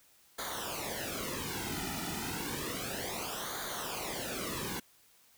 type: noise with flanger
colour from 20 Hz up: pink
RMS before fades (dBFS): -38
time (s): 0.38-4.8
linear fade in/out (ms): 10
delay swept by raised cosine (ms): 0.37 to 1.87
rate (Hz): 0.31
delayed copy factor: -0.85
effects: white hiss -64 dBFS RMS until 5.37 s